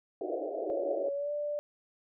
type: band-pass noise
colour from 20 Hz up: pink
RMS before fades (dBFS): -35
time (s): 0.21-1.09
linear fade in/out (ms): 2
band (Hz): 310 to 710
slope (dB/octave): 96
type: tone with pitch glide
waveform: sine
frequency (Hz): 560 to 588.2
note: C#5 to D5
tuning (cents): +18 to +3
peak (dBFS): -31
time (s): 0.7-1.59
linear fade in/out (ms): 0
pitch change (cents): +85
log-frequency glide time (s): 1.12-1.32
effects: none